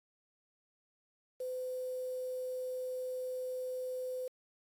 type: tone with quantisation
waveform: sine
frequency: 508 Hz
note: B4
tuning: 49 cents sharp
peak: -36 dBFS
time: 1.4-4.28 s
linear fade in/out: 5 ms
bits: 9
effects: AAC 64 kbps